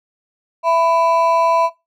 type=ring-modulated tone; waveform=triangle; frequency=830.6 Hz; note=G#5; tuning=in tune; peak=-7 dBFS; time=0.63-1.7 s; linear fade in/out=50 ms; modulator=166 Hz; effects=noise-tail reverb RT60 0.2 s tail -18 dB re dry